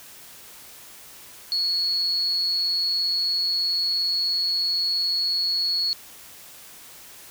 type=tone with amplitude modulation; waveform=sine; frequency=4361 Hz; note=C#8; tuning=29 cents flat; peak=-19 dBFS; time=1.52-5.93 s; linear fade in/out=0 ms; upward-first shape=sine; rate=177 Hz; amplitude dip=40%; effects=white hiss -45 dBFS RMS until 7.3 s